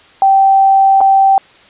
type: tone with dropouts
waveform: sine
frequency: 778 Hz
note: G5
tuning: 13 cents flat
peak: -5 dBFS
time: 0.22-1.38 s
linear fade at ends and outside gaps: 1 ms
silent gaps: 1.006-1.012 s
effects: white hiss -43 dBFS RMS until 1.69 s + resampled to 8000 Hz